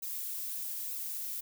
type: noise with flanger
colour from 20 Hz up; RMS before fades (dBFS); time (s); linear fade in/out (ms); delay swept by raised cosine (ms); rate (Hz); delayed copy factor
violet; -38; 0.02-1.41; 10; 0.77 to 5.87; 1.1; +0.5
effects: none